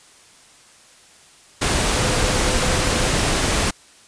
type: tone in noise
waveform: sine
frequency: 509 Hz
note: C5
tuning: 48 cents flat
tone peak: -28 dBFS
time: 1.97-3.09 s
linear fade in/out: 10 ms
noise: pink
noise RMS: -19 dBFS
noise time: 1.61-3.71 s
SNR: -12 dB
effects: white hiss -49 dBFS RMS until 4.07 s + resampled to 22050 Hz